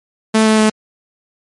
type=tone with pitch steps; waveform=sawtooth; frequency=219.5 / 217.9 / 216.2 Hz; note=A3 / A3 / A3; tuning=-4 / -17 / -30 cents; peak=-5 dBFS; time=0.34-0.7 s; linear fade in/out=10 ms; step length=120 ms; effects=MP3 48 kbps